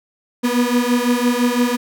35% pulse beating tone pair, 240.8 / 246.7 Hz, B3 / B3, -44 / -2 cents, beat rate 5.9 Hz, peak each -16 dBFS, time 0.43-1.77 s, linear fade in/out 20 ms, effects none

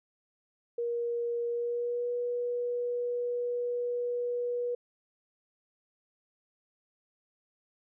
sine tone with pitch glide, 473 to 484.9 Hz, A#4 to B4, +25 to -32 cents, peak -29 dBFS, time 0.78-4.75 s, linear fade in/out 5 ms, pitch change +43 cents, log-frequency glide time 1.48-2.11 s, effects none

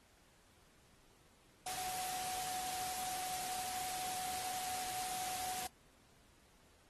sine tone in noise, 740 Hz, F#5, in tune, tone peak -42 dBFS, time 1.66-5.67 s, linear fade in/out 5 ms, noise white, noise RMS -43 dBFS, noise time 1.66-5.67 s, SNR -2 dB, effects pink hiss -68 dBFS RMS until 6.89 s + AAC 32 kbps

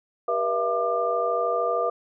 sine tone cluster, 391.9 / 480.1 / 619 / 672 / 1195 Hz, G4 / B4 / D#5 / E5 / D6, 0 / -49 / -9 / +33 / +30 cents, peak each -34 / -26 / -34 / -26 / -27 dBFS, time 0.28-1.9 s, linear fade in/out 5 ms, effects none

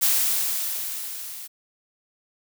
blue noise with level ramp, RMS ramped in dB -19 to -38 dBFS, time 0.01-1.48 s, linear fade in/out 20 ms, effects none

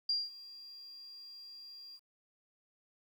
sine tone with ADSR envelope, 4777 Hz, D8, 29 cents sharp, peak -28 dBFS, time 0.09-2 s, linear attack 5 ms, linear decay 200 ms, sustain -20 dB, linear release 52 ms, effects 11-bit

